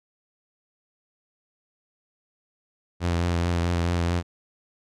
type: tone with vibrato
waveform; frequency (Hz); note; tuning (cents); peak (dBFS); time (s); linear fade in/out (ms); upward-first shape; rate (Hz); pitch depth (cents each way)
sawtooth; 86.2; F2; -22; -18; 3-4.23; 50; triangle; 4.6; 34
effects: low-pass 7000 Hz 12 dB/octave